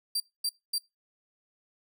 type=tone bursts; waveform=sawtooth; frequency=4709 Hz; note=D8; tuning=4 cents sharp; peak=-24 dBFS; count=3; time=0.15-0.783 s; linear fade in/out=5 ms; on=51 ms; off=240 ms; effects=noise-tail reverb RT60 0.2 s tail -22 dB re dry